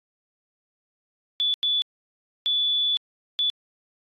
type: tone bursts at uneven times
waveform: sine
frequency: 3456 Hz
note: A7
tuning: 32 cents flat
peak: -20 dBFS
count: 4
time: 1.4-1.54 / 1.63-1.82 / 2.46-2.97 / 3.39-3.5 s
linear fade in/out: 0 ms
effects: AAC 32 kbps